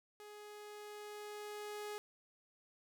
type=tone with level ramp; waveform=sawtooth; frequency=417.8 Hz; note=G#4; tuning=10 cents sharp; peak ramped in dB=-48 to -38 dBFS; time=0.2-1.98 s; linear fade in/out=0 ms; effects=none